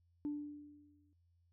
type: tone with exponential decay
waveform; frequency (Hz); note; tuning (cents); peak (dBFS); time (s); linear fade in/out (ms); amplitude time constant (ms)
sine; 293.7; D4; 0; -34; 0.25-1.13; 0; 190
effects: tanh soft clip ceiling -32 dBFS + added 86 Hz sine -70 dBFS peak until 1.52 s